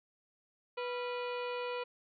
harmonic tone with a mistuned harmonic, 490.8 Hz, B4, 11 cents flat, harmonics 1 / 2 / 3 / 4 / 5 / 6 / 7 / 8 / 9, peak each -37 / -42 / -47 / -52 / -46 / -50 / -58 / -58 / -57 dBFS, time 0.77-1.84 s, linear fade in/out 10 ms, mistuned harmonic 3, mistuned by -110 cents, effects none

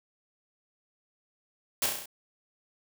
white noise with echo, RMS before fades -27 dBFS, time 1.82-1.86 s, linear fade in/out 2 ms, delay 33 ms, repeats 6, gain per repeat -3 dB, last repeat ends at 2.058 s, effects none

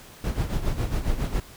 brown noise with tremolo, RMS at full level -23 dBFS, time 0.24-1.4 s, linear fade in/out 2 ms, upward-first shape sine, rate 7.3 Hz, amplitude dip 70%, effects pink hiss -47 dBFS RMS until 1.56 s

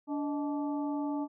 harmonic tone with a mistuned harmonic, 290 Hz, D4, 22 cents flat, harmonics 1 / 2 / 3 / 4, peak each -31 / -42 / -40 / -48 dBFS, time 0.07-1.28 s, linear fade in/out 50 ms, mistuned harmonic 2, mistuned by +120 cents, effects none

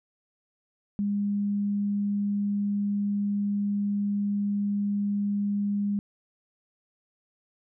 sine tone, 203.2 Hz, G#3, 38 cents flat, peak -24 dBFS, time 0.99-5.99 s, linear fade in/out 0 ms, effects none

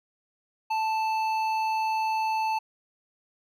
triangle tone with hard clipping, 880 Hz, A5, in tune, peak -26 dBFS, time 0.7-2.59 s, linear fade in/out 10 ms, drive 13 dB, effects none

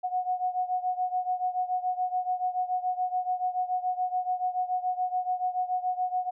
sine beating tone pair, 730 / 737 Hz, F#5 / F#5, -24 / -7 cents, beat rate 7 Hz, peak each -28 / -31 dBFS, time 0.03-6.31 s, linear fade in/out 20 ms, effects none

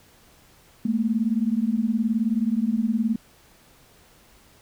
sine beating tone pair, 214.7 / 233.7 Hz, A3 / A#3, -42 / +5 cents, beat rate 19 Hz, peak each -23 dBFS, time 0.85-3.16 s, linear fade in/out 5 ms, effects pink hiss -55 dBFS RMS until 4.61 s

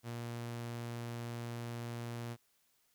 sawtooth tone, 118.2 Hz, A#2, 24 cents sharp, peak -36 dBFS, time 0.03-2.37 s, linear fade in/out 50 ms, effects white hiss -74 dBFS RMS until 2.94 s

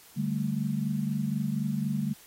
sine chord, D suspended fourth, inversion none, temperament equal, 146.83 / 196 / 220 Hz, D3 / G3 / A3, 0 / 0 / 0 cents, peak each -31 dBFS, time 0.16-2.14 s, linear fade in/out 20 ms, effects white hiss -54 dBFS RMS until 2.26 s + AAC 48 kbps

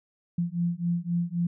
sine beating tone pair, 170.6 / 174.4 Hz, F3 / F3, -40 / -2 cents, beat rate 3.8 Hz, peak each -28 dBFS, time 0.38-1.47 s, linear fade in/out 5 ms, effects none

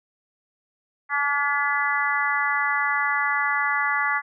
harmonic tone with a mistuned harmonic, 285.4 Hz, D4, 49 cents flat, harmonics 3 / 4 / 5 / 6 / 7, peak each -29 / -26 / -28 / -26 / -26 dBFS, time 1.09-4.22 s, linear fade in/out 50 ms, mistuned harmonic 4, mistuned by +16 cents, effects none

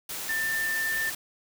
sine tone in noise, 1786 Hz, A6, 25 cents sharp, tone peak -26 dBFS, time 0.29-1.1 s, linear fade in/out 5 ms, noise white, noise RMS -35 dBFS, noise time 0.09-1.15 s, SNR +6 dB, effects none

